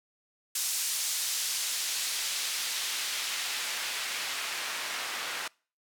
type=noise with band-pass filter sweep; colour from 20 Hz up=white; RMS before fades=-33 dBFS; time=0.55-5.48 s; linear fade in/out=5 ms; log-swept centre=6900 to 1500 Hz; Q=0.71; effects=noise-tail reverb RT60 0.4 s tail -26 dB re dry